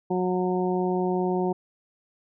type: harmonic tone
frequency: 182.5 Hz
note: F#3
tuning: 24 cents flat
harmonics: 1 / 2 / 3 / 4 / 5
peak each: -27 / -25 / -36 / -31 / -34 dBFS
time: 0.1-1.53 s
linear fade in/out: 10 ms
effects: none